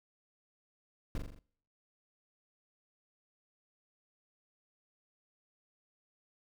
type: noise with echo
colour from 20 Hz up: brown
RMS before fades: -33 dBFS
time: 1.15-1.18 s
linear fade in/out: 2 ms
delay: 42 ms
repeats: 5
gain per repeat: -4 dB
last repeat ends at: 1.39 s
effects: noise-tail reverb RT60 0.6 s tail -24 dB re dry